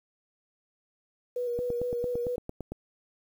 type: tone with vibrato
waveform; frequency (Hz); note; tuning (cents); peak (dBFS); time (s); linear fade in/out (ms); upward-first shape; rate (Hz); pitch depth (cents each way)
sine; 485.4; B4; -30; -28; 1.36-2.36; 5; square; 4.5; 22
type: click train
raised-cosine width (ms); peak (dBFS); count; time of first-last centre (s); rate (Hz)
2; -22; 11; 1.59-2.72; 8.85
effects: 9-bit